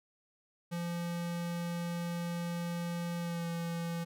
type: tone with pitch glide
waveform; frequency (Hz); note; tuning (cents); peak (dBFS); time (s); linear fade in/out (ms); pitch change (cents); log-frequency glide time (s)
square; 171.9 to 168.95; F3 to E3; -27 to +43; -35; 0.71-4.05; 20; -30; 3.19-3.48
effects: none